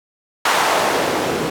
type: noise with band-pass filter sweep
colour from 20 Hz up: white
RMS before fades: -18 dBFS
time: 0.45-1.5 s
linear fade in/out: 5 ms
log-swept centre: 1000 to 290 Hz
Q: 1.1
effects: none